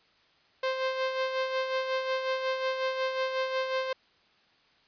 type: tone with tremolo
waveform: sawtooth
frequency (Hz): 523.3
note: C5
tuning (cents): 0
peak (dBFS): -22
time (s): 0.63-3.93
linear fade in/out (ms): 5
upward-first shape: sine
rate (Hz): 5.5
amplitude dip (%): 50
effects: white hiss -64 dBFS RMS until 4.87 s + resampled to 11025 Hz